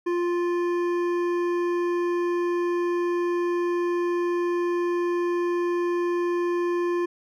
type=tone with hard clipping; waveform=sine; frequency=349.2 Hz; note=F4; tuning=in tune; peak=-24 dBFS; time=0.06-7.06 s; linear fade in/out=10 ms; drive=11 dB; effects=none